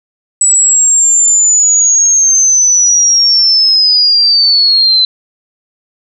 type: linear sweep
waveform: sine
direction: down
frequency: 7902 to 4032 Hz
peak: -5 dBFS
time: 0.41-5.05 s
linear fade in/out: 2 ms
effects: none